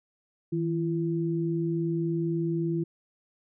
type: tone pair together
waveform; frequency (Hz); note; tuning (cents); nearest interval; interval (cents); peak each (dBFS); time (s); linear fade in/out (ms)
sine; 161.3 / 337.7; E3 / E4; -37 / +42; octave + minor second; 1279; -28; 0.52-2.84; 10
effects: none